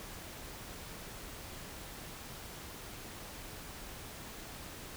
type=silence; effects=pink hiss -47 dBFS RMS until 4.96 s